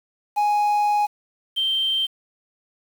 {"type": "tone pair in turn", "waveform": ["triangle", "sine"], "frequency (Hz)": [831, 3137], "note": ["G#5", "G7"], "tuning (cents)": [1, 1], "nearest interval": "octave + major seventh", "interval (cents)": 2300, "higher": "second", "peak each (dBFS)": [-15, -19], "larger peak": "first", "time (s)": [[0.36, 1.07], [1.56, 2.07]], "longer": "first", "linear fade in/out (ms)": 20, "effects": ["7-bit"]}